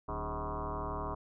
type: tone with frequency modulation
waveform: sine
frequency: 523.3 Hz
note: C5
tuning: in tune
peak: -34 dBFS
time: 0.08-1.15 s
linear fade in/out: 10 ms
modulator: 112 Hz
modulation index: 5.9
effects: none